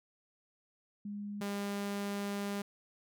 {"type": "tone pair in turn", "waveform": ["sine", "sawtooth"], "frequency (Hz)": [204.8, 201.6], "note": ["G#3", "G3"], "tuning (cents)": [-24, 49], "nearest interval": "unison", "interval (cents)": 27, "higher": "first", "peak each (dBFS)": [-38, -31], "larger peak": "second", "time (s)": [[1.05, 1.41], [1.41, 2.62]], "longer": "second", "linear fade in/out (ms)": 5, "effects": []}